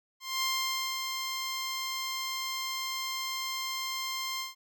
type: tone with ADSR envelope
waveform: 10% pulse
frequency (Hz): 1054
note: C6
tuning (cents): +12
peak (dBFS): -19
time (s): 0.2-4.55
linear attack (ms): 220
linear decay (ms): 560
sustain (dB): -5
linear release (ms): 150
effects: none